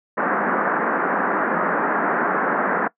white band-pass noise, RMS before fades -21 dBFS, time 0.17-2.88 s, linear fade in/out 10 ms, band 180 to 1700 Hz, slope 48 dB/octave, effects noise-tail reverb RT60 0.1 s tail -21 dB re dry

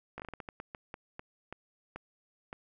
slowing click train, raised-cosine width 0.5 ms, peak -26 dBFS, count 15, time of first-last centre 0.18-2.529 s, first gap 17 ms, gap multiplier 1.31, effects none

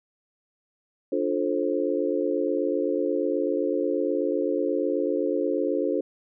sine chord, D minor seventh, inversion none, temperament just, 293.7 / 352.4 / 440.5 / 528.6 Hz, D4 / F4 / A4 / C5, 0 / +16 / +2 / +18 cents, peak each -28 dBFS, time 1.12-6.01 s, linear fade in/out 5 ms, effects none

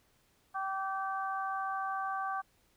harmonic tone, 386.5 Hz, G4, 24 cents flat, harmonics 2 / 3 / 4, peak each -36 / -36 / -41 dBFS, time 0.54-2.42 s, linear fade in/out 20 ms, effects pink hiss -70 dBFS RMS until 2.76 s

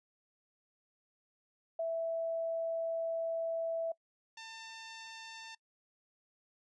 sine / 10% pulse tone pair in turn, 659.3 / 897.3 Hz, E5 / A5, 0 / +34 cents, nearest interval perfect fourth, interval 534 cents, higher second, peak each -32 / -38 dBFS, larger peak first, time 1.79-3.92 / 4.37-5.55 s, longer first, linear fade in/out 5 ms, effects noise-tail reverb RT60 0.1 s tail -23 dB re dry + resampled to 22050 Hz

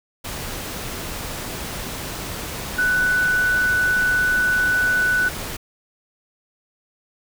sine tone in noise, 1488 Hz, F#6, 9 cents sharp, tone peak -16 dBFS, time 2.78-5.29 s, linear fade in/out 10 ms, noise pink, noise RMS -30 dBFS, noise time 0.24-5.57 s, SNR +11 dB, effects none

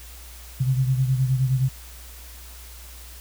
sine beating tone pair, 129.3 / 138.9 Hz, C3 / C#3, -20 / +4 cents, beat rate 9.6 Hz, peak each -19 / -26 dBFS, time 0.6-1.69 s, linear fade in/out 10 ms, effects added 60 Hz sine -41 dBFS peak until 3.2 s + white hiss -45 dBFS RMS until 3.2 s

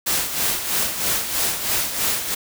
white noise with tremolo, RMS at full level -20 dBFS, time 0.06-2.35 s, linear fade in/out 10 ms, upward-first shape sine, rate 3.1 Hz, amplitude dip 60%, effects none

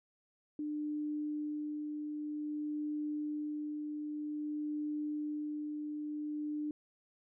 sine tone with tremolo, 299.4 Hz, D4, 33 cents sharp, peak -34 dBFS, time 0.59-6.71 s, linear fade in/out 2 ms, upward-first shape sine, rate 0.52 Hz, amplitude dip 30%, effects none

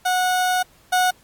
30% pulse tone pair in turn, 733 / 733 Hz, F#5 / F#5, -16 / -16 cents, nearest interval unison, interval 0 cents, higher neither, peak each -15 / -13 dBFS, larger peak second, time 0.05-0.63 / 0.92-1.11 s, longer first, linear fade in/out 10 ms, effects pink hiss -55 dBFS RMS until 1.23 s + AAC 64 kbps

